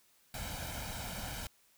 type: noise with comb filter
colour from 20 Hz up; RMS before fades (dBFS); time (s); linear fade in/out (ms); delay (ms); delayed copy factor
pink; -41; 0.34-1.47; 2; 1.3; +0.65
effects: white hiss -68 dBFS RMS until 1.77 s